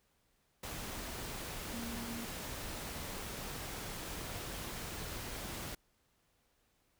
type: tone in noise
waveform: sine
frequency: 233.1 Hz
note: A#3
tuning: in tune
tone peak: -42 dBFS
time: 1.73-2.25 s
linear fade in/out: 5 ms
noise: pink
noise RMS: -43 dBFS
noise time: 0.63-5.75 s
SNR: -2 dB
effects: pink hiss -75 dBFS RMS until 6.99 s